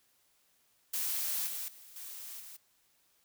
blue noise with level steps, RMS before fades -34 / -39 / -54 / -45 / -49 dBFS, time 0.93-2.57 s, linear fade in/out 10 ms, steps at 1.47 / 1.68 / 1.96 / 2.4 s, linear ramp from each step 2 ms, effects white hiss -71 dBFS RMS until 3.24 s

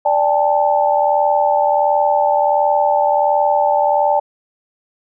sine chord, D suspended fourth, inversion none, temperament equal with one note detuned, 587.3 / 798.6 / 880 Hz, D5 / G5 / A5, 0 / +32 / 0 cents, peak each -16 dBFS, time 0.05-4.2 s, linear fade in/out 10 ms, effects none

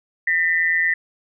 sine tone pair together, 1811 / 1979.9 Hz, A6 / B6, +49 / +4 cents, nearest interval major second, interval 155 cents, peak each -19 dBFS, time 0.27-0.94 s, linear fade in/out 5 ms, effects none

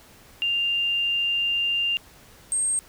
sine tone pair in turn, 2794 / 8433 Hz, F7 / C9, 0 / +13 cents, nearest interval octave + perfect fifth, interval 1913 cents, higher second, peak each -21 dBFS, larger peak neither, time 0.42-1.97 / 2.52-2.79 s, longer first, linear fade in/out 0 ms, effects pink hiss -51 dBFS RMS until 2.88 s

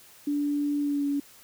sine tone with pitch glide, 290 to 284 Hz, D4 to C#4, -22 to +42 cents, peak -24 dBFS, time 0.27-1.2 s, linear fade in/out 5 ms, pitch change -36 cents, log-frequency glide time 0.8-1.06 s, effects white hiss -53 dBFS RMS until 1.43 s

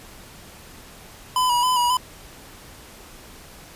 square tone with vibrato, 987.8 Hz, B5, in tune, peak -18 dBFS, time 1.36-1.97 s, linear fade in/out 2 ms, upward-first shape square, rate 3.7 Hz, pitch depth 36 cents each way, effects pink hiss -44 dBFS RMS until 3.75 s + resampled to 32000 Hz

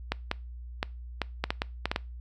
clicks, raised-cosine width 0.3 ms, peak -11 dBFS, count 10, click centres 0.12 / 0.314 / 0.829 / 1.217 / 1.44 / 1.505 / 1.619 / 1.856 / 1.915 / 1.961 s, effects noise-tail reverb RT60 0.3 s tail -24 dB re dry + added 60 Hz sine -39 dBFS peak until 2.2 s

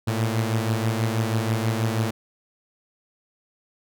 sawtooth beating tone pair, 110 / 116.2 Hz, A2 / A#2, 0 / -5 cents, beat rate 6.2 Hz, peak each -19 / -23 dBFS, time 0.07-2.11 s, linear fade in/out 10 ms, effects none

